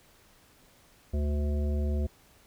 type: harmonic tone with a mistuned harmonic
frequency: 73.3 Hz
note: D2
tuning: 3 cents flat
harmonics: 1 / 3 / 5 / 7 / 9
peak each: -26 / -36 / -40 / -43 / -45 dBFS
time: 1.13-2.07 s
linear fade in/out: 10 ms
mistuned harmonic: 9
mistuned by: -21 cents
effects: pink hiss -60 dBFS RMS until 2.46 s